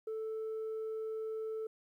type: tone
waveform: sine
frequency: 440 Hz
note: A4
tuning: in tune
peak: -34 dBFS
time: 0.07-1.67 s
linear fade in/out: 5 ms
effects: tanh soft clip ceiling -35 dBFS + 12-bit